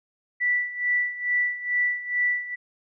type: tone with tremolo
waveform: sine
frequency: 1966 Hz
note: B6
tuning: 8 cents flat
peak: -19 dBFS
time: 0.4-2.56 s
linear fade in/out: 20 ms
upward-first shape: sine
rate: 2.3 Hz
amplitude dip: 80%
effects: none